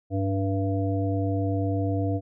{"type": "harmonic tone with a mistuned harmonic", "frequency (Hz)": 96.8, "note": "G2", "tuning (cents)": -21, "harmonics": [1, 3, 5, 7], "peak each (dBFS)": [-25, -28, -33, -33], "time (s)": [0.1, 2.21], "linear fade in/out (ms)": 50, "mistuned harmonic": 1, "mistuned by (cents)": 48, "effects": []}